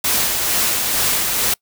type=noise with tremolo; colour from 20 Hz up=white; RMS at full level=-17 dBFS; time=0.04-1.54 s; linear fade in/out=5 ms; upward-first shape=sine; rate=2.2 Hz; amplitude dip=30%; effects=noise-tail reverb RT60 0.1 s tail -26 dB re dry